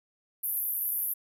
white band-pass noise, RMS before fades -31 dBFS, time 0.43-1.14 s, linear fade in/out 10 ms, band 11000 to 14000 Hz, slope 96 dB/octave, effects none

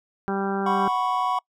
harmonic tone, 196 Hz, G3, in tune, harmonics 1 / 2 / 3 / 4 / 5 / 6 / 7 / 8, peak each -27 / -28 / -39 / -30 / -36 / -38 / -34 / -38 dBFS, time 0.28-0.88 s, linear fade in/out 0 ms
triangle chord, F# suspended fourth, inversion none, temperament equal, 740 / 987.8 / 1108.7 Hz, F#5 / B5 / C#6, 0 / 0 / 0 cents, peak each -24 dBFS, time 0.66-1.39 s, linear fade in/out 5 ms
effects noise-tail reverb RT60 0.1 s tail -26 dB re dry

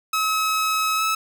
sawtooth tone with pitch glide, 1284 to 1300.4 Hz, E6 to E6, -46 to -24 cents, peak -16 dBFS, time 0.13-1.15 s, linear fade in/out 5 ms, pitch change +22 cents, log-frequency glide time 0.97-1.02 s, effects none

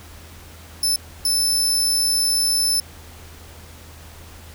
25% pulse tone bursts at uneven times, 5274 Hz, E8, in tune, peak -12 dBFS, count 2, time 0.83-0.96 / 1.25-2.8 s, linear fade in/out 2 ms, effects added 81 Hz sine -42 dBFS peak until 4.54 s + pink hiss -44 dBFS RMS until 4.54 s

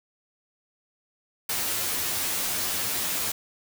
white noise with comb filter, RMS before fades -28 dBFS, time 1.49-3.32 s, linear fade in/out 5 ms, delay 11 ms, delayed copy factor +0.7, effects none

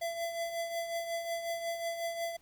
square tone with tremolo, 674 Hz, E5, 38 cents sharp, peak -32 dBFS, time 0.01-2.37 s, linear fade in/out 10 ms, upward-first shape triangle, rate 5.5 Hz, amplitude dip 60%, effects pink hiss -67 dBFS RMS until 2.41 s

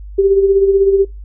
sine tone with tremolo, 392 Hz, G4, in tune, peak -6 dBFS, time 0.18-1.05 s, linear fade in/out 10 ms, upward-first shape sine, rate 16 Hz, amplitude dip 55%, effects noise-tail reverb RT60 0.2 s tail -20 dB re dry + added 50 Hz sine -28 dBFS peak until 1.24 s

